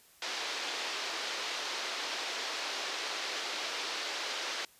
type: band-pass noise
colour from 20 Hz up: white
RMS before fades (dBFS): -37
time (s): 0.22-4.65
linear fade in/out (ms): 2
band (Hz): 340 to 5100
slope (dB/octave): 24
effects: white hiss -61 dBFS RMS until 4.79 s + resampled to 32000 Hz